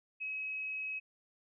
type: tone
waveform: sine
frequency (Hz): 2555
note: D#7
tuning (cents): +45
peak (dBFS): -36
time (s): 0.2-1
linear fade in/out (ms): 20
effects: none